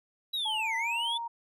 triangle linear two-way sweep, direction down then up, 3943 to 1959 to 3534 Hz, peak -28 dBFS, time 0.33-1.18 s, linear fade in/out 10 ms, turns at 0.76 s
sine tone with pitch glide, 870 to 932.4 Hz, A5 to A#5, -20 to 0 cents, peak -33 dBFS, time 0.45-1.28 s, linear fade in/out 10 ms, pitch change +120 cents, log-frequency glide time 0.55-0.88 s
effects none

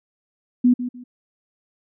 sine tone with echo, 246.9 Hz, B3, in tune, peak -11 dBFS, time 0.64-0.74 s, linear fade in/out 10 ms, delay 150 ms, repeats 2, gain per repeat -12 dB, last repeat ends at 1.04 s, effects none

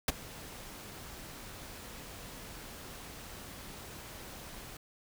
pink noise with ADSR envelope, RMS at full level -25 dBFS, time 0.08-4.77 s, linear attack 3 ms, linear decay 23 ms, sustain -22 dB, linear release 4 ms, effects none

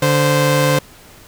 sawtooth tone pair together, 145.92 / 520 Hz, D3 / C5, -11 / -11 cents, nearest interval octave + minor seventh, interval 2200 cents, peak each -11 dBFS, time 0.02-0.79 s, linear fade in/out 5 ms, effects pink hiss -43 dBFS RMS until 1.27 s

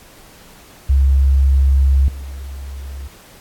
sine tone with level steps, 67.9 Hz, C#2, 35 cents flat, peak -9 / -26 dBFS, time 0.89-3.08 s, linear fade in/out 10 ms, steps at 2.08 s, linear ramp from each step 2 ms, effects pink hiss -44 dBFS RMS until 3.4 s + AAC 64 kbps

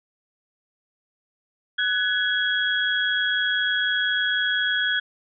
sine tone cluster, 1494 / 1688 / 3318 Hz, F#6 / G#6 / G#7, +16 / +28 / -2 cents, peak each -24 / -25 / -25 dBFS, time 1.78-5 s, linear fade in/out 10 ms, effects none

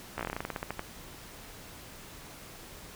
slowing click train, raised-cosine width 0.5 ms, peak -18 dBFS, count 16, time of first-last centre 0.18-0.794 s, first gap 14 ms, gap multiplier 1.14, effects pink hiss -48 dBFS RMS until 2.95 s

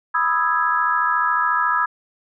sine chord, E major seventh, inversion second, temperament equal, 987.8 / 1244.5 / 1318.5 / 1661.2 Hz, B5 / D#6 / E6 / G#6, 0 / 0 / 0 / 0 cents, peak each -22 dBFS, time 0.14-1.86 s, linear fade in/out 10 ms, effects none

